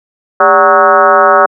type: tone with frequency modulation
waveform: sine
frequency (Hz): 932.3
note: A#5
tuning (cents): 0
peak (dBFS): -3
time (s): 0.4-1.46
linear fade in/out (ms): 5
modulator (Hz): 177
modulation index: 2.9
effects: high-pass 300 Hz 12 dB/octave